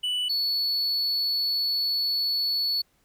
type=tone pair in turn; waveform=triangle; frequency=2968 / 4423 Hz; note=F#7 / C#8; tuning=+5 / -5 cents; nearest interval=perfect fifth; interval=690 cents; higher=second; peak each=-23 / -22 dBFS; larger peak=second; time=0.03-0.29 / 0.29-2.82 s; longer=second; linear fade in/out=10 ms; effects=pink hiss -67 dBFS RMS until 3.04 s